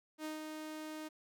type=tone with ADSR envelope; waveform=sawtooth; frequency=310 Hz; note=D#4; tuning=6 cents flat; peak=-35 dBFS; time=0.18-1.09 s; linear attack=67 ms; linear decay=150 ms; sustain=-4 dB; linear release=18 ms; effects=none

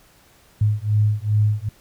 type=beating tone pair; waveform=sine; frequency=104.5 / 107 Hz; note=G#2 / A2; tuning=+11 / -48 cents; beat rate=2.5 Hz; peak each=-19 dBFS; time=0.61-1.69 s; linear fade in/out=5 ms; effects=pink hiss -54 dBFS RMS until 1.8 s

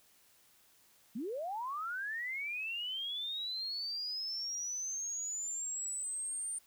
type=linear sweep; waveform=sine; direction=up; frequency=196 to 8980 Hz; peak=-36 dBFS; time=1.15-6.59 s; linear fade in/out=10 ms; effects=white hiss -66 dBFS RMS until 6.66 s

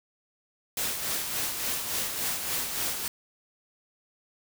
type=noise with tremolo; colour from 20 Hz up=white; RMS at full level=-29 dBFS; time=0.77-3.08 s; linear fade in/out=2 ms; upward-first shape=sine; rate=3.5 Hz; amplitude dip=45%; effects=none

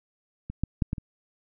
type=clicks; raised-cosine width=5 ms; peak=-22 / -13 / -10 / -15 / -24 dBFS; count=5; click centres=0.5 / 0.636 / 0.822 / 0.931 / 0.982 s; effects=none

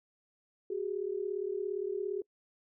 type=tone pair together; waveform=sine; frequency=374.6 / 412 Hz; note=F#4 / G#4; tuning=+21 / -14 cents; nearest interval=major second; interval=165 cents; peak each=-35 / -35 dBFS; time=0.7-2.22 s; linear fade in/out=5 ms; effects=noise-tail reverb RT60 0.1 s tail -25 dB re dry

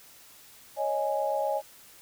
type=chord; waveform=sine; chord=C# suspended second; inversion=none; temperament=equal; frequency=554.4 / 622.3 / 830.6 Hz; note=C#5 / D#5 / G#5; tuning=0 / 0 / 0 cents; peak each=-30 dBFS; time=0.76-1.62 s; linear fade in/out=50 ms; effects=white hiss -53 dBFS RMS until 2.01 s

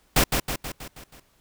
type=noise with echo; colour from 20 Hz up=pink; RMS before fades=-18 dBFS; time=0.16-0.24 s; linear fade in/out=5 ms; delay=160 ms; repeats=6; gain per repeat=-5 dB; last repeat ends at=1.2 s; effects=pink hiss -63 dBFS RMS until 1.4 s

